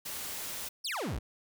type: noise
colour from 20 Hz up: white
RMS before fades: -39 dBFS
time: 0.05-0.69 s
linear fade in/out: 10 ms
type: exponential sweep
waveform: 35% pulse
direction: down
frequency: 5630 to 41.1 Hz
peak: -31 dBFS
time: 0.84-1.19 s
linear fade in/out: 10 ms
effects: none